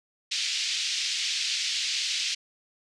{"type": "band-pass noise", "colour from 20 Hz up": "white", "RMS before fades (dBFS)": -29, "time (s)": [0.31, 2.35], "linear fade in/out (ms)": 10, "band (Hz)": [2400, 5500], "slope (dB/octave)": 24, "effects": ["resampled to 22050 Hz"]}